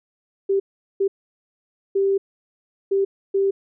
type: tone bursts at uneven times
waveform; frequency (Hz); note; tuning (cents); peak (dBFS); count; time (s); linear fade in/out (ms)
sine; 392.1; G4; 0; -16; 5; 0.49-0.6 / 1-1.08 / 1.95-2.18 / 2.91-3.05 / 3.34-3.51; 10
effects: none